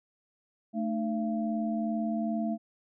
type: tone cluster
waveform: sine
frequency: 220.5 / 303 / 679 Hz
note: A3 / D#4 / F5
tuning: +4 / -46 / -49 cents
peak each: -29 / -36 / -35 dBFS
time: 0.73-2.58 s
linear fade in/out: 50 ms
effects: none